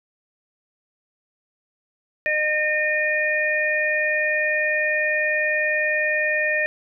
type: harmonic tone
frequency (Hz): 610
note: D#5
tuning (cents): -34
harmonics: 1 / 3 / 4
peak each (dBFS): -25 / -21 / -25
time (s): 2.26-6.66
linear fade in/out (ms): 0
effects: none